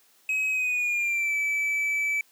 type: tone with pitch glide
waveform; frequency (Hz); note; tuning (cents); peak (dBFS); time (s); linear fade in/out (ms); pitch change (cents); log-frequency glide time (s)
triangle; 2545 to 2307; D#7 to D7; +39 to -31; -22; 0.29-2.21; 2; -170; 0.5-1.36
effects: white hiss -61 dBFS RMS until 2.31 s + high-pass 200 Hz 12 dB/octave